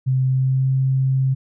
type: tone with pitch glide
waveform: sine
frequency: 130.5 to 132.7 Hz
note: C3 to C3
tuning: -4 to +25 cents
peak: -15 dBFS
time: 0.06-1.35 s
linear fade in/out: 20 ms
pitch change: +29 cents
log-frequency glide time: 0.25-0.72 s
effects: none